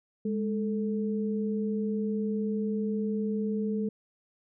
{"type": "tone pair together", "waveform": "sine", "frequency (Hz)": [207.7, 440.5], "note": ["G#3", "A4"], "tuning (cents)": [0, 2], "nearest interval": "octave + minor second", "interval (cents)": 1302, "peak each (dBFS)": [-28, -33], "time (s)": [0.25, 3.89], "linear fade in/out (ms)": 5, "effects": []}